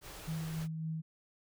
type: band-stop noise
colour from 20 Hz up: pink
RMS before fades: -48 dBFS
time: 0.01-0.68 s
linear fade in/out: 50 ms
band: 190 to 280 Hz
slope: 96 dB/octave
type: tone with tremolo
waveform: sine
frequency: 159.8 Hz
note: D#3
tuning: 47 cents sharp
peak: -34 dBFS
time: 0.27-1.02 s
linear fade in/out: 20 ms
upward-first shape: sine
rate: 3.6 Hz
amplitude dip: 30%
effects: none